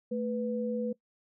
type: tone pair together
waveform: sine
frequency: 220.8 / 493.9 Hz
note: A3 / B4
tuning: +6 / 0 cents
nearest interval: octave + major second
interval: 1394 cents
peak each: -32 / -32 dBFS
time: 0.11-0.93 s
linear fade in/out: 10 ms
effects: noise-tail reverb RT60 0.1 s tail -21 dB re dry